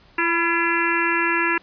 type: harmonic tone with a mistuned harmonic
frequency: 339.3 Hz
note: F4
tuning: 50 cents flat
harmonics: 1 / 3 / 4 / 5 / 6 / 7 / 8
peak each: -25 / -25 / -27 / -23 / -28 / -27 / -27 dBFS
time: 0.18-1.58 s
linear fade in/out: 5 ms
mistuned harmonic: 3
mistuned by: -45 cents
effects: pink hiss -53 dBFS RMS until 1.62 s + resampled to 11025 Hz